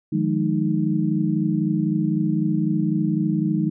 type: tone cluster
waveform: sine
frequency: 155.5 / 179.4 / 211.5 / 310.9 Hz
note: D#3 / F3 / G#3 / D#4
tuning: -1 / +47 / +32 / -1 cents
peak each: -24 dBFS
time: 0.12-3.7 s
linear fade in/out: 10 ms
effects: none